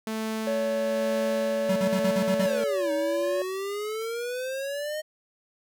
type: tone with tremolo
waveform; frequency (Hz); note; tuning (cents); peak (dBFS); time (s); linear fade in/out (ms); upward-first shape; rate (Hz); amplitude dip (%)
sawtooth; 220; A3; 0; -24; 0.07-2.64; 2; sine; 1.1; 30
type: tone with pitch glide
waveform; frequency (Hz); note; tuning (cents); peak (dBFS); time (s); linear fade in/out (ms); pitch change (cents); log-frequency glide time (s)
triangle; 564 to 568.6; C#5 to C#5; +30 to +44; -23; 0.47-3.42; 2; +14; 1.02-2.08
type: tone bursts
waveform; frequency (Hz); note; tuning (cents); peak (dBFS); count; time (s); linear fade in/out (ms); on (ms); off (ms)
square; 191.1; G3; -44; -25; 7; 1.69-2.463; 5; 71; 46
type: exponential two-way sweep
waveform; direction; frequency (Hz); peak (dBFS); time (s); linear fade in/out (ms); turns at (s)
square; down then up; 622.3 to 311.1 to 622.3; -30; 2.39-5.02; 20; 2.92
effects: none